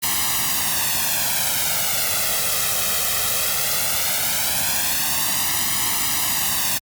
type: noise with flanger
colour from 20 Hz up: white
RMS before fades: -21 dBFS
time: 0.02-6.79 s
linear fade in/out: 20 ms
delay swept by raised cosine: 1 to 1.57 ms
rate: 0.17 Hz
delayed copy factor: +0.75
effects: high-pass 60 Hz 12 dB/octave + Opus 48 kbps